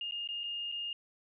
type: tone with dropouts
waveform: sine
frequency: 2832 Hz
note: F7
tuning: 23 cents sharp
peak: -35 dBFS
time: 0.01-0.93 s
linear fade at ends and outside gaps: 2 ms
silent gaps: 0.111-0.121 / 0.275-0.288 / 0.435-0.439 / 0.717-0.722 s
effects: none